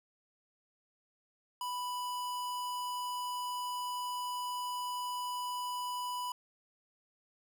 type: tone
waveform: square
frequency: 989 Hz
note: B5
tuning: 2 cents sharp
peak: -36 dBFS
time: 1.61-6.32 s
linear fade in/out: 2 ms
effects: none